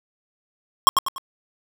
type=tone with echo; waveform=square; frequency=1083 Hz; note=C#6; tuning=41 cents flat; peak=-7 dBFS; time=0.87-0.89 s; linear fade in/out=0 ms; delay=97 ms; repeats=3; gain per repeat=-8 dB; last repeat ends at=1.181 s; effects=none